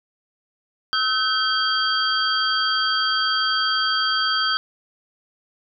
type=tone cluster; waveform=sine; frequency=1288 / 1529 / 3224 / 4634 Hz; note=E6 / G6 / G7 / D8; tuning=-41 / -44 / +48 / -24 cents; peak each=-24 dBFS; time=0.93-4.57 s; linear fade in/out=0 ms; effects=none